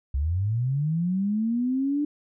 sine linear sweep, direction up, 63.9 to 297.6 Hz, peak -22 dBFS, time 0.14-2.05 s, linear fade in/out 5 ms, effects none

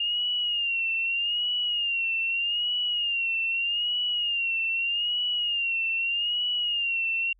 sine tone with vibrato, 2811 Hz, F7, 11 cents sharp, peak -24 dBFS, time 0-7.33 s, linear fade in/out 5 ms, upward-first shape sine, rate 0.81 Hz, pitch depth 78 cents each way, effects added 43 Hz sine -59 dBFS peak until 7.39 s

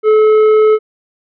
sine tone with tanh clipping, 431.4 Hz, A4, 34 cents flat, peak -7 dBFS, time 0.03-0.79 s, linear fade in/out 50 ms, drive 8 dB, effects none

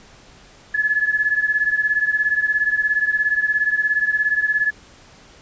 sine beating tone pair, 1707 / 1724 Hz, G#6 / A6, +47 / -36 cents, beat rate 17 Hz, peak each -18 / -21 dBFS, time 0.74-4.71 s, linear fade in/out 10 ms, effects pink hiss -47 dBFS RMS until 5.41 s + resampled to 16000 Hz

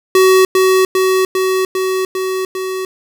square tone with echo, 376.1 Hz, F#4, 28 cents sharp, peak -7 dBFS, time 0.15-0.45 s, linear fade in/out 2 ms, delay 400 ms, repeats 6, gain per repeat -2 dB, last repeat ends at 2.85 s, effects 7-bit

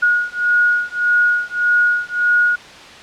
sine beating tone pair, 1445 / 1446.7 Hz, F#6 / F#6, -41 / -39 cents, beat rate 1.7 Hz, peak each -16 dBFS, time 0.02-2.56 s, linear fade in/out 10 ms, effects white hiss -37 dBFS RMS until 3.02 s + low-pass 4000 Hz 12 dB/octave

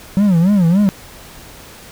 triangle tone with vibrato, 185 Hz, F#3, in tune, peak -7 dBFS, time 0.17-0.89 s, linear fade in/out 0 ms, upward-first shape sine, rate 3.5 Hz, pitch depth 210 cents each way, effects pink hiss -38 dBFS RMS until 1.91 s

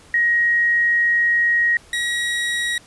sine / 30% pulse tone pair in turn, 1887 / 1905.6 Hz, A#6 / A#6, +21 / +38 cents, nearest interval unison, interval 17 cents, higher second, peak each -14 / -17 dBFS, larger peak first, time 0.14-1.77 / 1.93-2.78 s, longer first, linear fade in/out 2 ms, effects pink hiss -48 dBFS RMS until 2.86 s + resampled to 24000 Hz

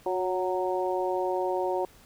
harmonic tone with a mistuned harmonic, 185 Hz, F#3, in tune, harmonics 2 / 3 / 4 / 5, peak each -29 / -31 / -32 / -33 dBFS, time 0.06-1.85 s, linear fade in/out 2 ms, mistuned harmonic 2, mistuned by -22 cents, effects pink hiss -56 dBFS RMS until 2.05 s

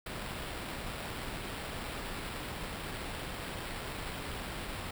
pink noise with sample-and-hold, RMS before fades -40 dBFS, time 0.06-4.91 s, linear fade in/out 5 ms, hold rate 6300 Hz, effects none

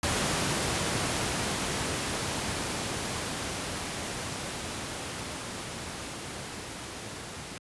pink noise with level ramp, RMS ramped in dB -27 to -40 dBFS, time 0.03-7.58 s, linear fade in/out 2 ms, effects high-pass 80 Hz 12 dB/octave + resampled to 24000 Hz

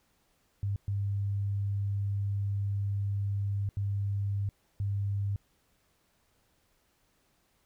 sine tone bursts at uneven times, 100 Hz, G2, 35 cents sharp, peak -28 dBFS, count 4, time 0.63-0.76 / 0.88-3.69 / 3.77-4.49 / 4.8-5.36 s, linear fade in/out 0 ms, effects pink hiss -71 dBFS RMS until 7.65 s

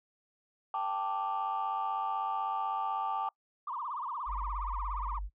sine chord, G suspended second, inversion none, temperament equal, 784 / 880 / 1174.7 Hz, G5 / A5 / D6, 0 / 0 / 0 cents, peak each -34 dBFS, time 0.74-3.29 s, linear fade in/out 2 ms
sine tone with vibrato, 1062 Hz, C6, 25 cents sharp, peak -34 dBFS, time 3.67-5.19 s, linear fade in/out 5 ms, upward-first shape triangle, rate 17 Hz, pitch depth 280 cents each way
sine tone, 49 Hz, G1, in tune, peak -34 dBFS, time 4.26-5.3 s, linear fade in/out 50 ms
effects noise-tail reverb RT60 0.1 s tail -25 dB re dry + tanh soft clip ceiling -25 dBFS

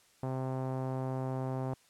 sawtooth tone with low-pass filter, 130.81 Hz, C3, in tune, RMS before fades -35 dBFS, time 0.23-1.74 s, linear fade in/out 2 ms, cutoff 840 Hz, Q 1.7, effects white hiss -65 dBFS RMS until 1.89 s + low-pass 10000 Hz 12 dB/octave

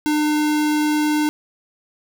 square tone, 301.5 Hz, D4, 46 cents sharp, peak -17 dBFS, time 0.06-1.29 s, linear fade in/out 0 ms, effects none

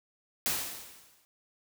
white noise with exponential decay, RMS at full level -28 dBFS, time 0.46-1.25 s, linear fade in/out 0 ms, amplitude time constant 170 ms, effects none

